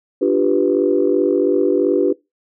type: chord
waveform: sine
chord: G dominant seventh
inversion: second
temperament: equal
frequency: 293.7 / 349.2 / 392 / 493.9 Hz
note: D4 / F4 / G4 / B4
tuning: 0 / 0 / 0 / 0 cents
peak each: -18 / -18 / -17 / -19 dBFS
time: 0.21-2.13 s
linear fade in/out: 10 ms
effects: noise-tail reverb RT60 0.2 s tail -21 dB re dry + tanh soft clip ceiling -2 dBFS